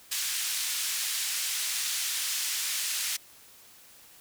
white band-pass noise, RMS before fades -31 dBFS, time 0.11-3.17 s, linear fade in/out 10 ms, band 2100 to 9600 Hz, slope 12 dB/octave, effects white hiss -54 dBFS RMS until 4.2 s

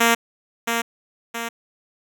5% pulse tone with echo, 231.9 Hz, A#3, 9 cents flat, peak -3 dBFS, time 0-0.15 s, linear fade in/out 10 ms, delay 670 ms, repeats 2, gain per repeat -6 dB, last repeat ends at 1.49 s, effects none

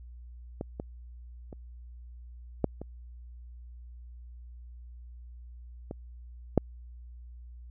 clicks, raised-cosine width 2 ms, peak -20 / -21 / -29 / -11 / -25 / -23 / -7 dBFS, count 7, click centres 0.611 / 0.799 / 1.528 / 2.643 / 2.816 / 5.911 / 6.577 s, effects added 60 Hz sine -44 dBFS peak until 7.7 s

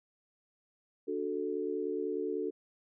sine chord, D major, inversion none, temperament equal, 293.7 / 370 / 440 Hz, D4 / F#4 / A4, 0 / 0 / 0 cents, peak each -38 / -36 / -35 dBFS, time 1.07-2.51 s, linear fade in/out 20 ms, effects none

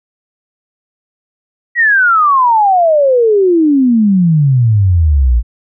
sine exponential sweep, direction down, 1947 to 55 Hz, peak -6 dBFS, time 1.75-5.43 s, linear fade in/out 50 ms, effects none

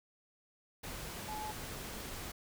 sine tone in noise, 855 Hz, A5, 50 cents flat, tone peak -40 dBFS, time 1.28-1.52 s, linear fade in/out 10 ms, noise pink, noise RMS -44 dBFS, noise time 0.83-2.32 s, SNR +1 dB, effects none

